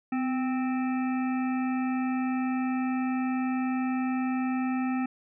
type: harmonic tone with a mistuned harmonic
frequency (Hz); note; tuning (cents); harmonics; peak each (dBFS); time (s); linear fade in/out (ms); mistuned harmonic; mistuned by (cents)
261.6; C4; 0; 1 / 3 / 5 / 7 / 9 / 10; -26 / -36 / -40 / -43 / -45 / -46; 0.12-5.06; 5; 1; -41
effects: none